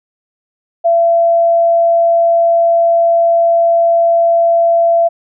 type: tone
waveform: sine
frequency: 675 Hz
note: E5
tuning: 41 cents sharp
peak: -7 dBFS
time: 0.84-5.09 s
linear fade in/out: 20 ms
effects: none